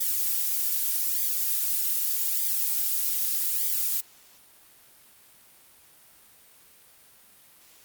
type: noise with flanger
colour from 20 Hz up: violet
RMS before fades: -26 dBFS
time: 0-4.01 s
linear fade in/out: 10 ms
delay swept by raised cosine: 0.72 to 3.92 ms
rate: 0.82 Hz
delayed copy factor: -0.6
effects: white hiss -55 dBFS RMS until 7.84 s + Opus 48 kbps